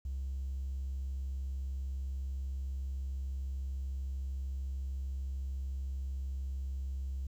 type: tone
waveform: triangle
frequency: 66.7 Hz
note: C2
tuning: 34 cents sharp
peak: -31 dBFS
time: 0.05-7.27 s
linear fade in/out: 5 ms
effects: tanh soft clip ceiling -32 dBFS + 11-bit